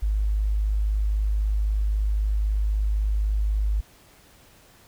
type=tone; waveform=sine; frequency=51.91 Hz; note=G#1; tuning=in tune; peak=-20 dBFS; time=0.02-3.81 s; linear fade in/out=10 ms; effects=pink hiss -54 dBFS RMS until 4.87 s